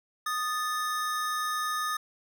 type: tone pair together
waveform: square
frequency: 1239 / 1752.2 Hz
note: D#6 / A6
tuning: -8 / -8 cents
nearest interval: tritone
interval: 600 cents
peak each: -30 / -36 dBFS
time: 0.26-1.97 s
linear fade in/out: 5 ms
effects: none